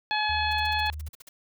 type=harmonic tone; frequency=850 Hz; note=G#5; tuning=40 cents sharp; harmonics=1 / 2 / 3 / 4 / 5; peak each=-27 / -30 / -32 / -33 / -34 dBFS; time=0.11-0.9 s; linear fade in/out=0 ms
type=tone with vibrato; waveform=sine; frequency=76 Hz; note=D#2; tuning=40 cents flat; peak=-33 dBFS; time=0.29-1.09 s; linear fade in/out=5 ms; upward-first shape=sine; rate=3 Hz; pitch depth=14 cents each way
type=noise bursts; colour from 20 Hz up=white; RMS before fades=-46 dBFS; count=12; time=0.51-1.29 s; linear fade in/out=5 ms; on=21 ms; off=48 ms
effects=none